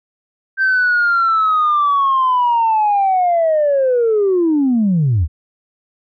sine linear sweep, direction down, 1568 to 69.3 Hz, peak -10 dBFS, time 0.57-5.28 s, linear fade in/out 50 ms, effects tanh soft clip ceiling -8 dBFS

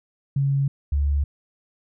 sine tone pair in turn, 138.59 / 71.49 Hz, C#3 / D2, 0 / -46 cents, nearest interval major seventh, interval 1146 cents, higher first, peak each -18 dBFS, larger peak neither, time 0.36-0.68 / 0.92-1.24 s, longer neither, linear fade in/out 5 ms, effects none

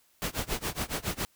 pink noise with tremolo, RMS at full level -30 dBFS, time 0.22-1.25 s, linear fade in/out 0 ms, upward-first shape sine, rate 7.2 Hz, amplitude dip 95%, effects white hiss -66 dBFS RMS until 1.35 s

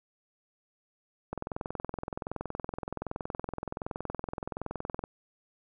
click train, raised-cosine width 1 ms, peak -20 dBFS, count 80, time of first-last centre 1.33-5.039 s, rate 21.3 Hz, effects none

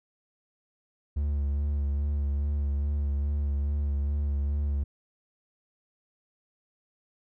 triangle tone with vibrato, 71.7 Hz, D2, 41 cents flat, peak -23 dBFS, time 1.16-4.84 s, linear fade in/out 10 ms, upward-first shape sine, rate 2.4 Hz, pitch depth 30 cents each way, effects none

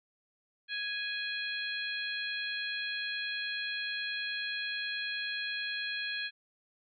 harmonic tone, 830.6 Hz, G#5, in tune, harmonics 2 / 3 / 4 / 5, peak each -37 / -39 / -40 / -41 dBFS, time 0.68-6.31 s, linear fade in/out 50 ms, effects none

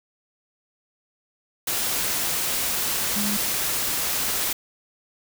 sine tone in noise, 206.8 Hz, G#3, 7 cents flat, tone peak -26 dBFS, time 3.16-3.37 s, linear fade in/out 5 ms, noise white, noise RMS -25 dBFS, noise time 1.67-4.53 s, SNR -4 dB, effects none

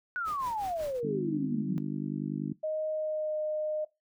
sine exponential sweep, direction down, 1495 to 170.2 Hz, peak -30 dBFS, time 0.16-1.78 s, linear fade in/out 0 ms
pink noise with tremolo, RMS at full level -45 dBFS, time 0.24-1.01 s, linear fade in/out 50 ms, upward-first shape triangle, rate 5.4 Hz, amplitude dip 90%
harmonic tone, 50.4 Hz, G1, 49 cents sharp, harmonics 3 / 4 / 5 / 6 / 7, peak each -36 / -37 / -37 / -38 / -47 dBFS, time 1.03-2.53 s, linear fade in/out 5 ms
sine tone with pitch glide, 622.3 to 613.4 Hz, D#5 to D#5, 0 to -25 cents, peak -29 dBFS, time 2.63-3.85 s, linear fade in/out 10 ms, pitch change -25 cents, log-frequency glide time 2.89-3.38 s
effects noise-tail reverb RT60 0.2 s tail -19 dB re dry

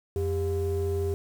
triangle ring-modulated tone, 155.56 Hz, D#3, in tune, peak -20 dBFS, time 0.16-1.14 s, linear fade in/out 0 ms, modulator 243 Hz, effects 8-bit

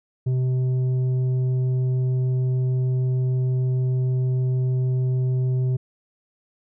sine tone with tanh clipping, 128.1 Hz, C3, 36 cents flat, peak -20 dBFS, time 0.26-5.77 s, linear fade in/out 10 ms, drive 6 dB, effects none

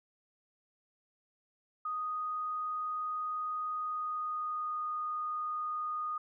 sine tone with pitch glide, 1243 to 1232.3 Hz, D#6 to D#6, -2 to -17 cents, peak -33 dBFS, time 1.85-6.18 s, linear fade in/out 5 ms, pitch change -15 cents, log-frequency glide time 3.74-4.83 s, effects none

